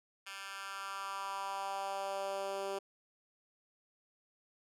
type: tone with high-pass filter sweep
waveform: 10% pulse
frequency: 196 Hz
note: G3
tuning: in tune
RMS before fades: -40 dBFS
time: 0.26-2.79 s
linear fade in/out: 10 ms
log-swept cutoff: 1900 to 420 Hz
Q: 2.7
effects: low-pass 12000 Hz 12 dB/octave